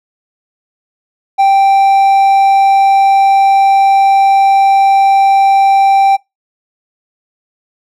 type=tone; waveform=triangle; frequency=784 Hz; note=G5; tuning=in tune; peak=-3 dBFS; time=1.38-6.17 s; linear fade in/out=20 ms; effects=noise-tail reverb RT60 0.2 s tail -23 dB re dry